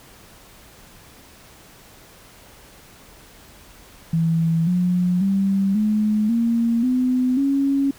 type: tone with pitch steps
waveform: sine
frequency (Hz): 164.2 / 179.06 / 195.27 / 212.9 / 232.2 / 253.2 / 276.2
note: E3 / F3 / G3 / G#3 / A#3 / B3 / C#4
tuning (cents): -6 / +44 / -6 / +43 / -7 / +43 / -6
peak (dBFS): -16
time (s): 4.13-7.91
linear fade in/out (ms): 5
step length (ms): 540
effects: pink hiss -47 dBFS RMS until 7.98 s